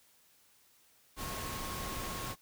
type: tone in noise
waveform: sine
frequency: 1087 Hz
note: C#6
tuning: 34 cents flat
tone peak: -44 dBFS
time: 1.16-2.36 s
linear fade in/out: 50 ms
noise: pink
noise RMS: -40 dBFS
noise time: 1.16-2.36 s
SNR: -7 dB
effects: white hiss -66 dBFS RMS until 2.41 s